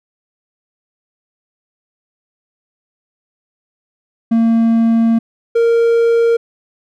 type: tone pair in turn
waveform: triangle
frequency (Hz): 228.3 / 464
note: A#3 / A#4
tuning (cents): -36 / -8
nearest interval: octave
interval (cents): 1228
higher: second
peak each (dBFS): -7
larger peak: neither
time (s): 4.31-5.19 / 5.55-6.37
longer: first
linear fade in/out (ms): 10
effects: none